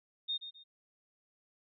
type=tone with echo; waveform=sine; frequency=3680 Hz; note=A#7; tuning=23 cents flat; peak=-32 dBFS; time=0.28-0.38 s; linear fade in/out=20 ms; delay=130 ms; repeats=2; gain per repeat=-10 dB; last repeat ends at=0.64 s; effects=none